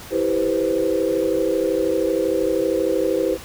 sine chord, C major seventh, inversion first, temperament just, 327 / 392.4 / 490.5 / 523.3 Hz, E4 / G4 / B4 / C5, -14 / +2 / -12 / 0 cents, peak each -23 dBFS, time 0.1-3.38 s, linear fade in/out 50 ms, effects pink hiss -38 dBFS RMS until 3.44 s

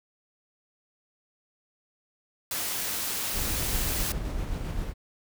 white noise, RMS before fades -31 dBFS, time 2.51-4.12 s, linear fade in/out 2 ms
brown noise with tremolo, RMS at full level -30 dBFS, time 3.33-4.94 s, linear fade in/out 50 ms, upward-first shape square, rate 7.6 Hz, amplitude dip 25%
effects none

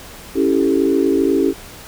sine chord, A dominant seventh, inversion first, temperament equal, 277.2 / 329.6 / 392 / 440 Hz, C#4 / E4 / G4 / A4, 0 / 0 / 0 / 0 cents, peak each -17 / -18 / -17 / -22 dBFS, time 0.34-1.54 s, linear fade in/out 50 ms, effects pink hiss -37 dBFS RMS until 1.87 s

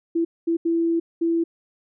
sine tone bursts at uneven times, 333.5 Hz, E4, 20 cents sharp, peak -18 dBFS, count 4, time 0.15-0.25 / 0.47-0.57 / 0.65-1 / 1.21-1.44 s, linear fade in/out 10 ms, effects none

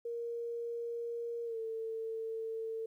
sine tone with pitch glide, 468.9 to 448 Hz, A#4 to A4, +10 to +31 cents, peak -36 dBFS, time 0.05-2.86 s, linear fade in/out 5 ms, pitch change -79 cents, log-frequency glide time 1.45-1.58 s, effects 12-bit

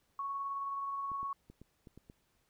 sine tone with tremolo, 1108.7 Hz, C#6, in tune, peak -34 dBFS, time 0.19-1.33 s, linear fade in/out 2 ms, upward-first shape triangle, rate 19 Hz, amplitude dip 30%
clicks, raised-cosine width 3 ms, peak -39 dBFS, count 7, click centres 1.117 / 1.23 / 1.5 / 1.616 / 1.872 / 1.976 / 2.099 s
effects pink hiss -75 dBFS RMS until 2.49 s

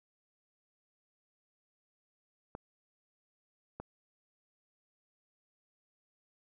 clicks, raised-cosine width 1 ms, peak -27 dBFS, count 2, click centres 2.551 / 3.8 s, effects none

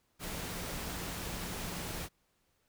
sine tone in noise, 174.61 Hz, F3, in tune, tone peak -48 dBFS, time 0.19-2.09 s, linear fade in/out 50 ms, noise pink, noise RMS -40 dBFS, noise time 0.19-2.09 s, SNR -11 dB, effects pink hiss -75 dBFS RMS until 2.68 s

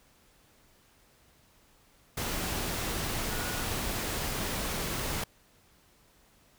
sine tone in noise, 1456 Hz, F#6, 28 cents flat, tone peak -42 dBFS, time 3.3-3.63 s, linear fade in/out 5 ms, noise pink, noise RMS -33 dBFS, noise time 2.17-5.24 s, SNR -12 dB, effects pink hiss -63 dBFS RMS until 6.58 s

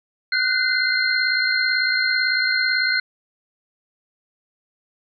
sine tone cluster, 1470 / 1528 / 2067 / 4204 Hz, F#6 / G6 / C7 / C8, -12 / -45 / -22 / +7 cents, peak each -23 dBFS, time 0.32-3 s, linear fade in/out 5 ms, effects none

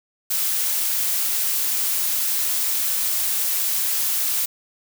blue noise, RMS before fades -22 dBFS, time 0.3-4.46 s, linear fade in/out 10 ms, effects none

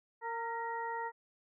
harmonic tone with a mistuned harmonic, 460.8 Hz, A#4, 20 cents flat, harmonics 1 / 2 / 3 / 4, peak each -43 / -37 / -47 / -44 dBFS, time 0.21-1.12 s, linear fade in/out 50 ms, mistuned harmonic 4, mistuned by +42 cents, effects none

